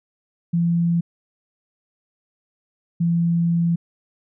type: tone pair in turn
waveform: sine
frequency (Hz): 170 / 169.38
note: F3 / E3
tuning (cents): -46 / +47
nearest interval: unison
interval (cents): 7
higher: first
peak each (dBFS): -16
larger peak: neither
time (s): 0.53-1.01 / 3-3.76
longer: second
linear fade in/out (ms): 10
effects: none